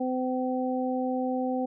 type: harmonic tone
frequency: 255.6 Hz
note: C4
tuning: 40 cents flat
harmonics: 1 / 2 / 3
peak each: -28 / -31 / -33 dBFS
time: 0-1.66 s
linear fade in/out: 10 ms
effects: none